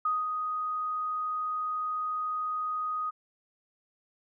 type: tone with ADSR envelope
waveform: sine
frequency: 1247 Hz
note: D#6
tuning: 3 cents sharp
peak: -24 dBFS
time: 0.05-3.11 s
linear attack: 5 ms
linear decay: 200 ms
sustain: -5 dB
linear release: 20 ms
effects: none